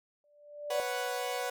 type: tone with exponential growth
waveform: sine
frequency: 587.3 Hz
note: D5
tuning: in tune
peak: -27 dBFS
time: 0.24-0.8 s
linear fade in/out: 1 ms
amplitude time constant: 120 ms
type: chord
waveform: sawtooth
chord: B suspended second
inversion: none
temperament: equal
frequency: 493.9 / 554.4 / 740 Hz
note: B4 / C#5 / F#5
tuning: 0 / 0 / 0 cents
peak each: -32 / -35 / -33 dBFS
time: 0.7-1.5 s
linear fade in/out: 5 ms
effects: none